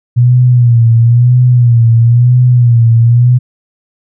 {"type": "tone with vibrato", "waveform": "sine", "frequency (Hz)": 120, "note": "B2", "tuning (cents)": -49, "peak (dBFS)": -3, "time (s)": [0.16, 3.39], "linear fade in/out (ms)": 20, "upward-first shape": "sine", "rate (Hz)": 1, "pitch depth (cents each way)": 73, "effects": []}